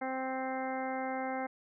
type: harmonic tone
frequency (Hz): 261.7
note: C4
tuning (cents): 0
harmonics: 1 / 2 / 3 / 4 / 5 / 6 / 7 / 8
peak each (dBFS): -39 / -39 / -37 / -47 / -47 / -46 / -51 / -45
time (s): 0.01-1.47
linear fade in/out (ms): 10
effects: none

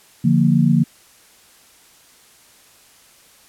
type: chord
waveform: sine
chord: Bb major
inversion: first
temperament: equal with one note detuned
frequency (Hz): 146.83 / 174.61 / 231.5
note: D3 / F3 / Bb3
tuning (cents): 0 / 0 / -12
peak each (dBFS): -16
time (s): 0.24-0.84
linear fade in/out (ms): 10
effects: white hiss -50 dBFS RMS until 3.48 s + low-pass 12000 Hz 12 dB/octave

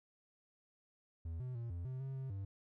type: tone with pitch steps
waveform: triangle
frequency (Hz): 82.3 / 126.8 / 117.3 / 86.3 / 129.5 / 134.2 / 132.8 / 97.9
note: E2 / B2 / A#2 / F2 / C3 / C3 / C3 / G2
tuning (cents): -2 / +46 / +11 / -20 / -17 / +44 / +26 / -2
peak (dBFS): -38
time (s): 1.25-2.45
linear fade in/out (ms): 5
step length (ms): 150
effects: none

